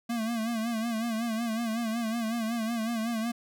square tone with vibrato, 227.7 Hz, A#3, 40 cents flat, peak -29 dBFS, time 0.09-3.32 s, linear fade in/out 10 ms, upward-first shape sine, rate 5.4 Hz, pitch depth 76 cents each way, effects none

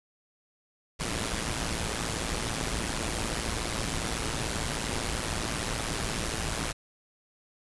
pink noise with amplitude modulation, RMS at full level -28 dBFS, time 0.99-6.73 s, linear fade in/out 20 ms, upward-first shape sine, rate 113 Hz, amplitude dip 75%, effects resampled to 24000 Hz

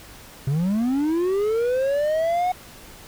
triangle linear sweep, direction up, 129.3 to 739 Hz, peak -17 dBFS, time 0.47-2.52 s, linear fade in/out 5 ms, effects pink hiss -44 dBFS RMS until 3.07 s

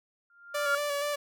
sine tone with exponential growth, 1398 Hz, F6, 1 cent sharp, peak -22 dBFS, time 0.3-0.75 s, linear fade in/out 2 ms, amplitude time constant 97 ms
sawtooth tone with vibrato, 578 Hz, D5, 28 cents flat, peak -25 dBFS, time 0.54-1.16 s, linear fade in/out 10 ms, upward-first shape square, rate 4.2 Hz, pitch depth 23 cents each way
effects none

